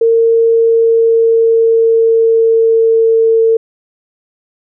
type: tone with pitch glide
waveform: sine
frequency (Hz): 457.3 to 451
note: A#4 to A4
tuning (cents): -33 to +43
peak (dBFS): -6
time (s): 0.01-3.57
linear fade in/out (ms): 5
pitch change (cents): -24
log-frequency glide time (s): 0.47-3.4
effects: none